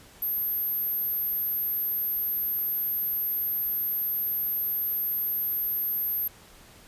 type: tone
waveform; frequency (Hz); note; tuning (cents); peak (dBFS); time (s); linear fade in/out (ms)
sine; 12860; G9; +43; -25; 0.22-6.28; 5
effects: pink hiss -52 dBFS RMS until 6.87 s + resampled to 32000 Hz